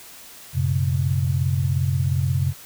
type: tone cluster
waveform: sine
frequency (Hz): 92.6 / 118.4 / 135.3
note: F#2 / A#2 / C#3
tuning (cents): +2 / +27 / -42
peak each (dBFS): -22 / -28 / -21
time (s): 0.53-2.54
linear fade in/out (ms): 50
effects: white hiss -43 dBFS RMS until 2.65 s